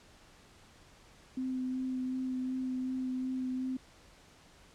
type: tone with vibrato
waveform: sine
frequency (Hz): 257.4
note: C4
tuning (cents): -28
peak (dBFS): -32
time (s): 1.37-3.77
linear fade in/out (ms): 5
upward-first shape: sine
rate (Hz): 2.7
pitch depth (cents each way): 13
effects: pink hiss -59 dBFS RMS until 4.74 s + low-pass 8000 Hz 12 dB/octave